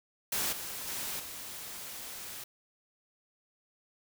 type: noise with level steps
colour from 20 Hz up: white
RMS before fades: -32 / -40 / -37 / -43 dBFS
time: 0.32-2.44 s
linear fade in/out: 5 ms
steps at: 0.52 / 0.87 / 1.19 s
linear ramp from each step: 10 ms
effects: none